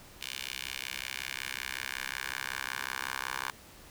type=tone with high-pass filter sweep; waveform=10% pulse; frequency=65.41 Hz; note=C2; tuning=in tune; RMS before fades=-38 dBFS; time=0.21-3.51 s; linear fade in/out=5 ms; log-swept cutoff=2800 to 1200 Hz; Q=1.8; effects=pink hiss -53 dBFS RMS until 3.9 s